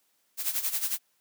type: noise with tremolo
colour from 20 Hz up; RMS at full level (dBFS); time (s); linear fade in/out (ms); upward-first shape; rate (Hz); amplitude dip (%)
blue; -27; 0.37-0.99; 50; sine; 11; 75
effects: white hiss -71 dBFS RMS until 1.2 s + high-pass 150 Hz 12 dB/octave